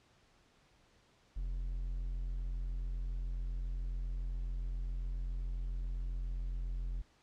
triangle tone, 43.65 Hz, F1, in tune, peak -33 dBFS, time 1.36-7.02 s, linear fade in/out 10 ms, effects pink hiss -68 dBFS RMS until 7.22 s + low-pass 6000 Hz 12 dB/octave

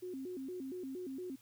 sine tone with vibrato, 311.1 Hz, D#4, in tune, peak -40 dBFS, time 0.02-1.36 s, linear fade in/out 10 ms, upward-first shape square, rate 4.3 Hz, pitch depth 270 cents each way, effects added 115 Hz sine -70 dBFS peak until 1.41 s + white hiss -66 dBFS RMS until 1.41 s

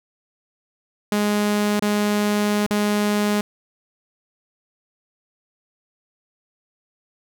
sawtooth tone with dropouts, 207.7 Hz, G#3, in tune, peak -14 dBFS, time 1.12-3.41 s, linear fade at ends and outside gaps 2 ms, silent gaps 1.796-1.823 / 2.664-2.708 s, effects none

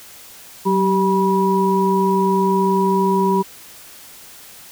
sine tone cluster, 189 / 388.1 / 971 Hz, F#3 / G4 / B5, +37 / -17 / -30 cents, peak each -18 dBFS, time 0.65-3.43 s, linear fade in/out 20 ms, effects white hiss -41 dBFS RMS until 4.71 s

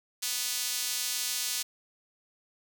sawtooth tone with high-pass filter, 246.9 Hz, B3, in tune, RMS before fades -32 dBFS, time 0.22-1.63 s, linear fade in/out 10 ms, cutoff 4700 Hz, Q 0.88, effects none

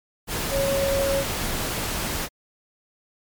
sine tone in noise, 551 Hz, C#5, 11 cents flat, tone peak -21 dBFS, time 0.5-1.25 s, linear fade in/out 50 ms, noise pink, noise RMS -27 dBFS, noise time 0.27-2.29 s, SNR +3 dB, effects MP3 96 kbps

